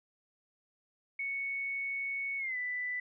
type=tone with pitch glide; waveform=sine; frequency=2217 to 1986.6 Hz; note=C#7 to B6; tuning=0 to +10 cents; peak=-33 dBFS; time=1.19-3 s; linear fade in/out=5 ms; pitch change=-190 cents; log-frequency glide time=2.38-2.57 s; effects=none